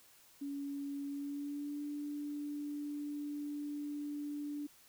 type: tone with pitch glide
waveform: sine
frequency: 281.9 to 292.3 Hz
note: C#4 to D4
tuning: +29 to -8 cents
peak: -38 dBFS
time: 0.41-4.67 s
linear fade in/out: 10 ms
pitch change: +63 cents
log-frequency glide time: 1.07-1.84 s
effects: white hiss -63 dBFS RMS until 4.88 s